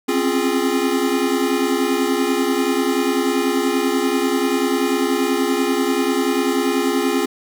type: chord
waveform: square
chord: Db major seventh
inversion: third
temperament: equal with one note detuned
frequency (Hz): 261.6 / 271.9 / 349.2 / 415.3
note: C4 / Db4 / F4 / Ab4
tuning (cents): 0 / -33 / 0 / 0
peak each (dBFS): -23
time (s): 0.08-7.26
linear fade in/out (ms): 10
effects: none